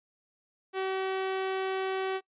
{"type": "tone", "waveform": "sawtooth", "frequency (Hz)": 380.9, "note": "G4", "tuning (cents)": -50, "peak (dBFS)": -25, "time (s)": [0.73, 2.21], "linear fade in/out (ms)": 50, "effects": ["noise-tail reverb RT60 0.1 s tail -23 dB re dry", "resampled to 8000 Hz"]}